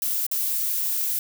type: noise with dropouts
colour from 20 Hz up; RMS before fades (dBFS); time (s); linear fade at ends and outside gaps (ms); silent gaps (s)
violet; -25; 0.02-1.19; 1; 0.266-0.314
effects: none